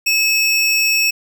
square tone pair together, 2586 / 5500 Hz, E7 / F8, -34 / -27 cents, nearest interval octave + minor second, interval 1307 cents, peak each -15 / -19 dBFS, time 0.06-1.11 s, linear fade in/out 10 ms, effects none

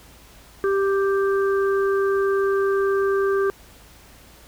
harmonic tone, 392.6 Hz, G4, 3 cents sharp, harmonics 1 / 3 / 4, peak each -18 / -28 / -30 dBFS, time 0.64-3.5 s, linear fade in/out 0 ms, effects added 55 Hz sine -52 dBFS peak until 4.47 s + pink hiss -49 dBFS RMS until 4.47 s

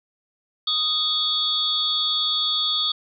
sine tone cluster, 1247 / 3379 / 3660 / 4449 Hz, D#6 / G#7 / A#7 / C#8, +3 / +29 / -32 / +5 cents, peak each -32 / -23 / -25 / -27 dBFS, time 0.67-2.92 s, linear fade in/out 5 ms, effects none

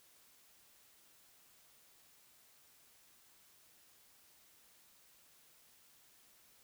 silence, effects white hiss -66 dBFS RMS until 6.63 s

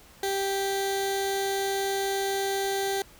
15% pulse tone with notch filter, 392 Hz, G4, in tune, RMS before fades -28 dBFS, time 0.23-3.02 s, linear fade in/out 2 ms, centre 1200 Hz, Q 1.4, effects pink hiss -53 dBFS RMS until 3.19 s

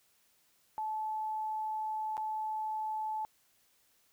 sine tone with dropouts, 867 Hz, A5, 26 cents flat, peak -33 dBFS, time 0.78-3.25 s, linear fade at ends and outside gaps 0 ms, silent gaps 2.169-2.178 s, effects white hiss -70 dBFS RMS until 4.12 s

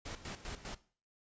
pink noise with tremolo, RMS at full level -43 dBFS, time 0.05-0.75 s, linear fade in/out 10 ms, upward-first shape square, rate 5 Hz, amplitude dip 75%, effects noise-tail reverb RT60 0.4 s tail -17 dB re dry + resampled to 16000 Hz

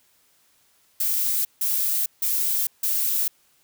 violet noise bursts, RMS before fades -23 dBFS, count 4, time 1-3.28 s, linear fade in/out 5 ms, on 450 ms, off 160 ms, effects white hiss -62 dBFS RMS until 3.63 s

